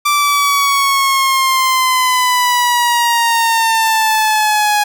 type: exponential sweep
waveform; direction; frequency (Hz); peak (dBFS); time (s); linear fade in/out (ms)
sawtooth; down; 1174.7 to 830.6; -7; 0.05-4.84; 10
effects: none